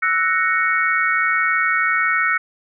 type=chord; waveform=sine; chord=F# dominant seventh; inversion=third; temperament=equal; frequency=1318.5 / 1480 / 1864.7 / 2217 Hz; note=E6 / F#6 / A#6 / C#7; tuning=0 / 0 / 0 / 0 cents; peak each=-21 dBFS; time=0.02-2.38 s; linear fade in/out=10 ms; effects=none